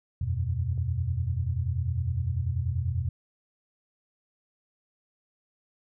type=chord; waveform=sine; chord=E suspended second; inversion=none; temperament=equal; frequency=82.41 / 92.5 / 123.47 Hz; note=E2 / F#2 / B2; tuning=0 / 0 / 0 cents; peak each=-30 dBFS; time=0.21-3.09 s; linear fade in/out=5 ms
type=clicks; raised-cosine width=2 ms; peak=-48 / -39 dBFS; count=2; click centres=0.727 / 0.778 s
effects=none